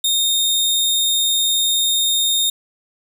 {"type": "tone", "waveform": "sawtooth", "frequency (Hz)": 3679, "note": "A#7", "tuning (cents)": -24, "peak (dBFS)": -12, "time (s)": [0.04, 2.5], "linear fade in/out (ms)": 5, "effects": []}